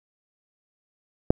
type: click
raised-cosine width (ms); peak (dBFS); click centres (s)
2; -3; 1.305
effects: 7-bit